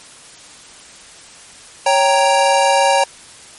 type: chord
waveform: square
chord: G diminished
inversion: second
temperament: equal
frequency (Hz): 554.4 / 784 / 932.3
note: Db5 / G5 / Bb5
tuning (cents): 0 / 0 / 0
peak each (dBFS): -16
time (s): 1.86-3.04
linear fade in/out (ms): 5
effects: white hiss -40 dBFS RMS until 3.58 s + MP3 48 kbps